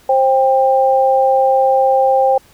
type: tone pair together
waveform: sine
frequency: 529.3 / 793 Hz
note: C5 / G5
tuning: +20 / +20 cents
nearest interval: perfect fifth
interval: 700 cents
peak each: -12 dBFS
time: 0.09-2.38 s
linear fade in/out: 5 ms
effects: pink hiss -48 dBFS RMS until 2.53 s